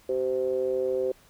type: ring-modulated tone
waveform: triangle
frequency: 66.7 Hz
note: C2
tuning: 34 cents sharp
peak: -19 dBFS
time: 0.09-1.12 s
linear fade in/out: 5 ms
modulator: 450 Hz
effects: pink hiss -58 dBFS RMS until 1.29 s